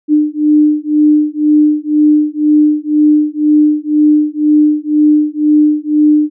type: beating tone pair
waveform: sine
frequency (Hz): 300 / 302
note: D4 / D4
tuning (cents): +37 / +48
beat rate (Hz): 2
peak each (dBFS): -10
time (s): 0.08-6.3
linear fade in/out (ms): 50
effects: none